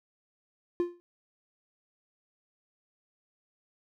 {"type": "tone with exponential decay", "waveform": "triangle", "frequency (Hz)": 349.2, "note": "F4", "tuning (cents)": 0, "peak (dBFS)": -20, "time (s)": [0.8, 1], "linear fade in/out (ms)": 0, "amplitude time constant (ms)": 43, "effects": []}